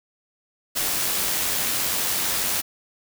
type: noise with amplitude modulation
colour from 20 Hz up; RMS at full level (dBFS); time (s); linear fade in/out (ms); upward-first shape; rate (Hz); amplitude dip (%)
white; -23; 0.75-2.62; 20; sine; 92.5; 25
effects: none